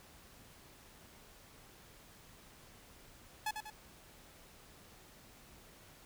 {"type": "tone with echo", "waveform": "sawtooth", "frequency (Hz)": 855, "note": "A5", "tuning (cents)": -50, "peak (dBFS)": -30, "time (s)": [3.46, 3.51], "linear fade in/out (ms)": 5, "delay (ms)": 96, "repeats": 2, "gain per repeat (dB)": -6, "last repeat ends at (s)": 3.702, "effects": ["pink hiss -59 dBFS RMS until 6.05 s"]}